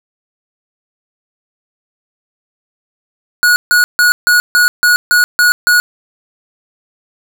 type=tone bursts; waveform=square; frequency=1455 Hz; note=F#6; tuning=29 cents flat; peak=-7 dBFS; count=9; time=3.43-5.8 s; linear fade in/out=0 ms; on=130 ms; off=150 ms; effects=none